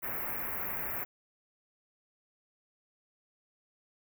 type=band-stop noise; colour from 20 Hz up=white; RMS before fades=-36 dBFS; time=0.02-1.05 s; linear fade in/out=20 ms; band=2300 to 13000 Hz; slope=48 dB/octave; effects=none